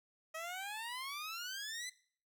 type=exponential sweep; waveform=15% pulse; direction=up; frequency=630 to 2047 Hz; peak=-35 dBFS; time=0.34-1.9 s; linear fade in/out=10 ms; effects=noise-tail reverb RT60 0.5 s tail -19 dB re dry